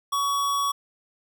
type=tone; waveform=square; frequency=1125 Hz; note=C#6; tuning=25 cents sharp; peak=-23 dBFS; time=0.12-0.72 s; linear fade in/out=10 ms; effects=none